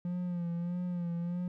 triangle tone with vibrato, 174.61 Hz, F3, in tune, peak -30 dBFS, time 0.05-1.48 s, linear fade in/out 2 ms, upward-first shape sine, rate 1.6 Hz, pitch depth 45 cents each way, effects none

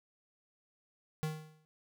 square tone with exponential decay, 155.56 Hz, D#3, in tune, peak -31 dBFS, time 1.23-1.65 s, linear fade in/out 0 ms, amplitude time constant 91 ms, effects none

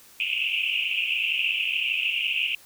pink band-pass noise, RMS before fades -26 dBFS, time 0.2-2.55 s, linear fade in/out 2 ms, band 2500 to 2900 Hz, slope 96 dB/octave, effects white hiss -52 dBFS RMS until 2.65 s

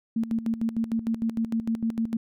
sine tone with tremolo, 226.8 Hz, A#3, 47 cents flat, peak -22 dBFS, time 0.16-2.17 s, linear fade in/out 5 ms, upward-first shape square, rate 6.6 Hz, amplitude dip 75%, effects none

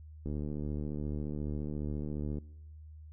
click train, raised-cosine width 3 ms, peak -25 dBFS, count 159, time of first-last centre 0.26-2.384 s, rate 74.4 Hz, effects noise-tail reverb RT60 1.0 s tail -25 dB re dry + added 77 Hz sine -47 dBFS peak until 3.12 s

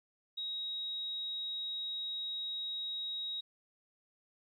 sine tone, 3800 Hz, A#7, 33 cents sharp, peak -36 dBFS, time 0.37-3.41 s, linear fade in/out 10 ms, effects 12-bit

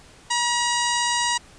harmonic tone, 957 Hz, A#5, 45 cents sharp, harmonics 1 / 2 / 3 / 4 / 5 / 6 / 7 / 8 / 9, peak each -24 / -27 / -29 / -30 / -31 / -32 / -32 / -33 / -34 dBFS, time 0.3-1.38 s, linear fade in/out 10 ms, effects pink hiss -49 dBFS RMS until 1.58 s + resampled to 22050 Hz

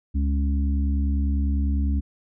harmonic tone, 70 Hz, C#2, 18 cents sharp, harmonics 1 / 3 / 4, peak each -20 / -30 / -32 dBFS, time 0.14-2.01 s, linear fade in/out 20 ms, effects none

